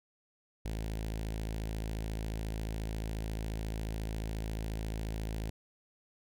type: tone with notch filter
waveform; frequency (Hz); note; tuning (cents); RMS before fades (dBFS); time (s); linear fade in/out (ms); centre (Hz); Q
sawtooth; 54.2; A1; -25; -37; 0.65-5.5; 5; 1200; 1.4
effects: none

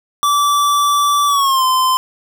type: tone with pitch glide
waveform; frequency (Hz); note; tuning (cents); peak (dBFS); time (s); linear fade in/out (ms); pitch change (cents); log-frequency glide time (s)
square; 1160 to 1033.4; D6 to C6; -22 to -22; -12; 0.23-1.97; 0; -200; 1.27-1.64
effects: none

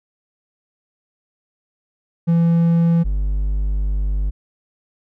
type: tone pair in turn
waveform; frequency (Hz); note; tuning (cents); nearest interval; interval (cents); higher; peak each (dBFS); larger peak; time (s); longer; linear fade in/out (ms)
triangle; 168 / 49.95; E3 / G1; +33 / +33; octave + major sixth; 2100; first; -10 / -15; first; 2.27-3.04 / 3.04-4.31; second; 20
effects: none

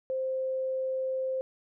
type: tone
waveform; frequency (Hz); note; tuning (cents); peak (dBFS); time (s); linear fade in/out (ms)
sine; 523.3; C5; 0; -28; 0.1-1.41; 0
effects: none

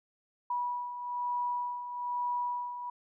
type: beating tone pair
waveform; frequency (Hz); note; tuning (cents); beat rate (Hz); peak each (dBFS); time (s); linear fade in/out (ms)
sine; 974 / 975.1; B5 / B5; -24 / -22; 1.1; -39 / -32; 0.5-2.9; 5
effects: none

